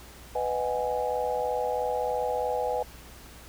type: chord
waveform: sine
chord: G# minor seventh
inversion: first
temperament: just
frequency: 498.4 / 623 / 747.5 / 830.6 Hz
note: B4 / D#5 / F#5 / G#5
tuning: +16 / +2 / +17 / 0 cents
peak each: -29 / -33 / -34 / -31 dBFS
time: 0.35-2.83 s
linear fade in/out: 5 ms
effects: added 60 Hz sine -49 dBFS peak until 3.48 s + pink hiss -49 dBFS RMS until 3.48 s